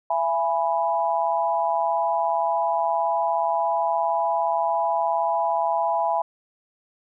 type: chord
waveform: sine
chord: E major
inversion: none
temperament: equal with one note detuned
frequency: 671.6 / 830.6 / 987.8 Hz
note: E5 / G#5 / B5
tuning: +32 / 0 / 0 cents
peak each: -24 / -24 / -25 dBFS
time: 0.1-6.22 s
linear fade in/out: 5 ms
effects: none